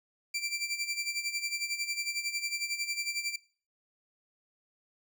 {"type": "tone with tremolo", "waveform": "20% pulse", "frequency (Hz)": 2349, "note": "D7", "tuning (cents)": 0, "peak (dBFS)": -25, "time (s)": [0.34, 3.36], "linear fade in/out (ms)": 5, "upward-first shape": "sine", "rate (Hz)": 11, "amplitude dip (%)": 75, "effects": ["noise-tail reverb RT60 0.4 s tail -19 dB re dry"]}